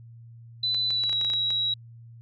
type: tone with pitch glide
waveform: sine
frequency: 3999 to 3869 Hz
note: B7 to B7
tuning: +21 to -36 cents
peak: -23 dBFS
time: 0.63-1.74 s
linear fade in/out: 5 ms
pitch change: -57 cents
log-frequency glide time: 0.87-1.17 s
type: clicks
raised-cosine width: 0.2 ms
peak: -21 dBFS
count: 10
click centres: 0.746 / 0.906 / 1.037 / 1.095 / 1.129 / 1.213 / 1.248 / 1.301 / 1.336 / 1.505 s
effects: added 116 Hz sine -44 dBFS peak until 2.21 s